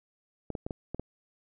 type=clicks; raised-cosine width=2 ms; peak=-21 dBFS; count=6; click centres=0.503 / 0.552 / 0.665 / 0.708 / 0.946 / 0.996 s; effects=none